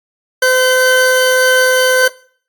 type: tone pair together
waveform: 40% pulse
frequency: 512 / 1534.3 Hz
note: C5 / G6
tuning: -38 / -38 cents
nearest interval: octave + perfect fifth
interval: 1900 cents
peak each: -11 dBFS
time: 0.42-2.08 s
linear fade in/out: 5 ms
effects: noise-tail reverb RT60 0.5 s tail -20 dB re dry + AAC 64 kbps